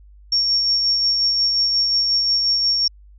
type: tone with tremolo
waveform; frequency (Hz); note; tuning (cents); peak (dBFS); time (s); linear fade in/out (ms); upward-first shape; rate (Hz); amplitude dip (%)
sine; 5510; F8; -24; -14; 0.32-2.88; 5; sine; 5.6; 30
effects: added 50 Hz sine -43 dBFS peak until 3.18 s